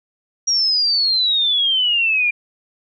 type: exponential sweep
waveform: sine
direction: down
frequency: 5700 to 2380 Hz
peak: -14 dBFS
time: 0.47-2.31 s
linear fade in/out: 10 ms
effects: none

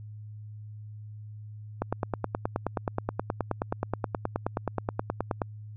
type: click train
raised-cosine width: 1 ms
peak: -13 dBFS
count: 35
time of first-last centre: 1.82-5.418 s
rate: 9.45 Hz
effects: added 106 Hz sine -40 dBFS peak until 5.76 s

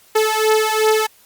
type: beating tone pair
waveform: sawtooth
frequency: 433.5 / 436.2 Hz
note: A4 / A4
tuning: -26 / -15 cents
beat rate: 2.7 Hz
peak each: -13 dBFS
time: 0.15-1.07 s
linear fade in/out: 10 ms
effects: white hiss -51 dBFS RMS until 1.25 s + Opus 48 kbps

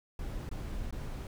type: noise with dropouts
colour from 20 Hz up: brown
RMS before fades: -38 dBFS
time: 0.19-1.27 s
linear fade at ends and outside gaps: 2 ms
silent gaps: 0.492-0.513 / 0.909-0.925 s
effects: none

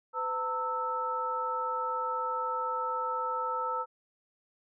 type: tone cluster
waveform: sine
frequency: 505 / 907 / 1312 Hz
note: B4 / A#5 / E6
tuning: +39 / -48 / -9 cents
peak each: -37 / -34 / -32 dBFS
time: 0.13-3.86 s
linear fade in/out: 50 ms
effects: none

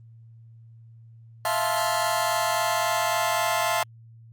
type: chord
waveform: sawtooth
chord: F major seventh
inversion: third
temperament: just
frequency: 654.8 / 698.5 / 873.1 / 1047.7 Hz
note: E5 / F5 / A5 / C6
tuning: -12 / 0 / -14 / +2 cents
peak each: -24 dBFS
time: 1.45-3.83 s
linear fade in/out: 2 ms
effects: added 114 Hz sine -46 dBFS peak until 4.32 s + Opus 32 kbps

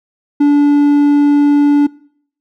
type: tone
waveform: triangle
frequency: 289.3 Hz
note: D4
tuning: 26 cents flat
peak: -4 dBFS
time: 0.4-1.87 s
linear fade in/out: 10 ms
effects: noise-tail reverb RT60 0.6 s tail -22 dB re dry

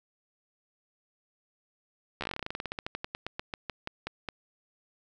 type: slowing click train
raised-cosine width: 0.3 ms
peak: -18 dBFS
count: 29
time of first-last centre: 2.21-4.288 s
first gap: 13 ms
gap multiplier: 1.11
effects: none

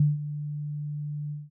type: tone with ADSR envelope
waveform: sine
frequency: 147.9 Hz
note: D3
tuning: 13 cents sharp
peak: -16 dBFS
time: 0-1.5 s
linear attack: 4 ms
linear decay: 170 ms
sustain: -14 dB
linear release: 190 ms
effects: none

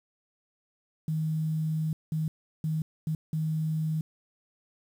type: tone bursts at uneven times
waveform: sine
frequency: 157.2 Hz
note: D#3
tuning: 18 cents sharp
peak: -26 dBFS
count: 5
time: 1.08-1.93 / 2.12-2.28 / 2.64-2.82 / 3.07-3.15 / 3.33-4.01 s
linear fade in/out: 2 ms
effects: 9-bit

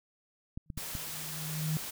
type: clicks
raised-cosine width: 5 ms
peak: -26 dBFS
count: 4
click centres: 0.575 / 0.702 / 0.776 / 0.952 s
type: tone with exponential growth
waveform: sine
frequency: 155.56 Hz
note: D#3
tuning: in tune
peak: -27 dBFS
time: 0.66-1.77 s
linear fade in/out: 0 ms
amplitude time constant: 240 ms
type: noise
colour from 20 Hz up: white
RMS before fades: -40 dBFS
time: 0.77-1.91 s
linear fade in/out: 10 ms
effects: none

